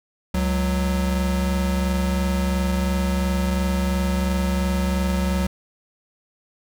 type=tone pair together; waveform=square; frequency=69.3 / 185.01 Hz; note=C#2 / F#3; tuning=0 / 0 cents; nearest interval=octave + perfect fourth; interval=1700 cents; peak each=-23 dBFS; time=0.34-5.47 s; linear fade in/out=5 ms; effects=none